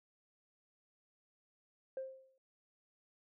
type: tone with exponential decay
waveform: sine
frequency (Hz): 528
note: C5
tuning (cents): +16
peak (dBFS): -35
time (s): 1.97-2.38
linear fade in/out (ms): 2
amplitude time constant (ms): 87
effects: tanh soft clip ceiling -35 dBFS